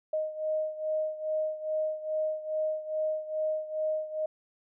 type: beating tone pair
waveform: sine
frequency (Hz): 621 / 623.4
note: D#5 / D#5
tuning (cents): -3 / +3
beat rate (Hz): 2.4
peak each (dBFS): -30 / -34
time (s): 0.13-4.26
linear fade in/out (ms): 5
effects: none